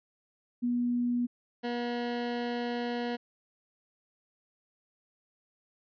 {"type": "tone pair in turn", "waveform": ["sine", "20% pulse"], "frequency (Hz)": [242.6, 240.2], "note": ["B3", "B3"], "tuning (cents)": [-31, -48], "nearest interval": "unison", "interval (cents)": 17, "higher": "first", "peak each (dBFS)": -26, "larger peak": "neither", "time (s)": [[0.62, 1.27], [1.63, 3.17]], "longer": "second", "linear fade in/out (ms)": 20, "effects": ["resampled to 11025 Hz"]}